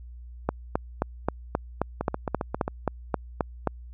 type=two click trains; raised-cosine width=1 ms; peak=-13 / -9 dBFS; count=6 / 13; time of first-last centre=2.01-2.679 / 0.49-3.673 s; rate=7.47 / 3.77 Hz; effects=added 60 Hz sine -40 dBFS peak until 3.93 s